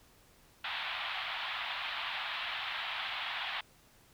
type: band-pass noise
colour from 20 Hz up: white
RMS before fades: -38 dBFS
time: 0.64-3.61 s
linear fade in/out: 5 ms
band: 700 to 3700 Hz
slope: 48 dB/octave
effects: pink hiss -63 dBFS RMS until 4.13 s